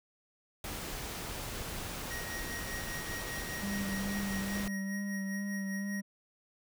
pink noise, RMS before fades -40 dBFS, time 0.64-4.68 s, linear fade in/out 2 ms
square tone with tremolo, 1884 Hz, A#6, 18 cents sharp, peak -39 dBFS, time 2.1-6.01 s, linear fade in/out 10 ms, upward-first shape triangle, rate 5 Hz, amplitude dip 65%
triangle tone with vibrato, 197.7 Hz, G3, 15 cents sharp, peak -32 dBFS, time 3.62-6.02 s, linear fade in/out 20 ms, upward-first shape sine, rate 2.3 Hz, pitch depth 27 cents each way
effects none

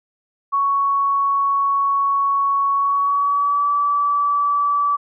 sine tone with pitch glide, 1113 to 1153.6 Hz, C#6 to D6, +7 to -31 cents, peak -15 dBFS, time 0.52-4.97 s, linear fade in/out 20 ms, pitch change +62 cents, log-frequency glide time 2.74-3.69 s, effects none

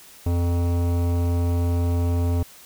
sine tone with hard clipping, 86.5 Hz, F2, 16 cents flat, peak -21 dBFS, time 0.26-2.43 s, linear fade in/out 5 ms, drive 16 dB, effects white hiss -47 dBFS RMS until 2.65 s

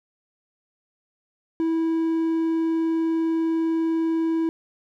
triangle tone with vibrato, 326.3 Hz, E4, 18 cents flat, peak -18 dBFS, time 1.6-4.49 s, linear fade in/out 0 ms, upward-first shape triangle, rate 20 Hz, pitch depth 13 cents each way, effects none

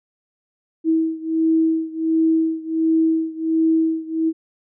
sine beating tone pair, 322.2 / 323.6 Hz, E4 / E4, -39 / -32 cents, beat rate 1.4 Hz, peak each -18 / -20 dBFS, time 0.84-4.33 s, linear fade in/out 50 ms, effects none

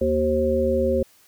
harmonic tone with a mistuned harmonic, 76.2 Hz, D#2, 36 cents flat, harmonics 1 / 3 / 5 / 7, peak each -27 / -25 / -24 / -21 dBFS, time 0.01-1.03 s, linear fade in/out 5 ms, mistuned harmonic 3, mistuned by +45 cents, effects white hiss -56 dBFS RMS until 1.27 s

